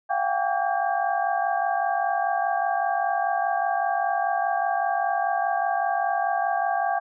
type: tone cluster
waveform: sine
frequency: 690 / 756 / 801 / 1144 / 1599 Hz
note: F5 / F#5 / G5 / D6 / G6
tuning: -21 / +37 / +37 / -46 / +34 cents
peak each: -27 / -27 / -26 / -33 / -31 dBFS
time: 0.09-7 s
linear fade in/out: 20 ms
effects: none